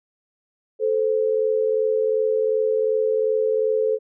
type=tone pair together; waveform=sine; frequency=437.3 / 520 Hz; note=A4 / C5; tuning=-11 / -11 cents; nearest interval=minor third; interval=300 cents; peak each=-19 / -23 dBFS; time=0.79-3.99 s; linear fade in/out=50 ms; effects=none